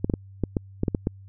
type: clicks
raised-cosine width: 3 ms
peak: -10 dBFS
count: 9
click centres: 0.045 / 0.098 / 0.138 / 0.437 / 0.568 / 0.834 / 0.882 / 0.948 / 1.071 s
effects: added 97 Hz sine -43 dBFS peak until 1.28 s